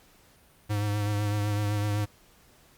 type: tone with vibrato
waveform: square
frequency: 103.83 Hz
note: G#2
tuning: in tune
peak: -26 dBFS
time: 0.69-2.06 s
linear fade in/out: 20 ms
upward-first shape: triangle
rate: 7.9 Hz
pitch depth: 34 cents each way
effects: pink hiss -59 dBFS RMS until 2.77 s + Opus 48 kbps